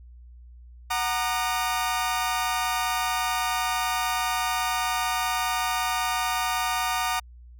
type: chord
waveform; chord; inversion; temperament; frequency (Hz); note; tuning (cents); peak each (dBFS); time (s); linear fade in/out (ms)
sawtooth; D# minor; first; equal with one note detuned; 740 / 932.3 / 1214.7; F#5 / A#5 / D#6; 0 / 0 / -42; -25; 0.9-7.2; 10
effects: added 60 Hz sine -44 dBFS peak until 7.59 s